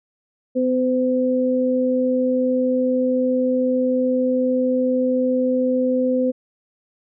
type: tone pair together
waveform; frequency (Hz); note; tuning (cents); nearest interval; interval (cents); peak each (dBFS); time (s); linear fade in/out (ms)
sine; 253.5 / 511; B3 / C5; +45 / -41; octave; 1214; -19; 0.55-6.32; 20
effects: none